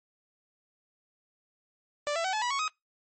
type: tone with pitch steps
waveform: sawtooth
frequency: 587.3 / 666.9 / 757.2 / 859.9 / 976.4 / 1108.7 / 1258.9 Hz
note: D5 / E5 / F#5 / A5 / B5 / C#6 / D#6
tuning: 0 / +20 / +40 / -40 / -20 / 0 / +20 cents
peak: -24 dBFS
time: 2.07-2.679 s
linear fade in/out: 0 ms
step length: 87 ms
effects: noise-tail reverb RT60 0.2 s tail -26 dB re dry + MP3 32 kbps